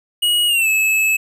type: tone with pitch glide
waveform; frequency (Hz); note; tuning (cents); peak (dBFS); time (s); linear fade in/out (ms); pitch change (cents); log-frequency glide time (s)
square; 2900 to 2599; F#7 to E7; -35 to -25; -14; 0.22-1.17; 10; -190; 0.47-0.68
effects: 9-bit